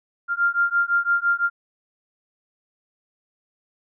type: beating tone pair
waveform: sine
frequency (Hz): 1393 / 1398.9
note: F6 / F6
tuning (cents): -5 / +2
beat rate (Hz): 5.9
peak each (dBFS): -21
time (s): 0.28-1.5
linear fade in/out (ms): 50
effects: none